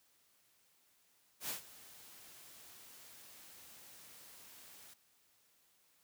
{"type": "noise with ADSR envelope", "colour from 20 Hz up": "white", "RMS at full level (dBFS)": -39, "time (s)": [1.4, 4.94], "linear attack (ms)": 89, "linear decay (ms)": 120, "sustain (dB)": -18, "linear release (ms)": 8, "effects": ["white hiss -72 dBFS RMS until 6.03 s", "high-pass 60 Hz 12 dB/octave"]}